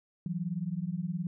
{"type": "beating tone pair", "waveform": "sine", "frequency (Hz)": [164.81, 183.81], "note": ["E3", "F#3"], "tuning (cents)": [0, -11], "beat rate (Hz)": 19, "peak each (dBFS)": [-34, -34], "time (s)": [0.26, 1.27], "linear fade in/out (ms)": 2, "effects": []}